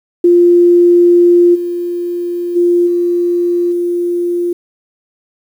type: tone with level steps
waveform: sine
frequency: 349.2 Hz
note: F4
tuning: in tune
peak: -4 / -15 / -7 / -10 / -12 dBFS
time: 0.24-4.53 s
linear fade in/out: 5 ms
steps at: 1.54 / 2.55 / 2.86 / 3.71 s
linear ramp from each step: 20 ms
effects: 7-bit